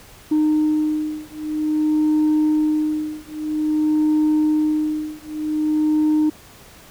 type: beating tone pair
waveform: sine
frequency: 306.3 / 306.81 Hz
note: D#4 / D#4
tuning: -27 / -24 cents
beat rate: 0.51 Hz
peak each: -18 dBFS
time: 0.31-6.3 s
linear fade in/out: 10 ms
effects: tanh soft clip ceiling -12 dBFS + pink hiss -45 dBFS RMS until 6.9 s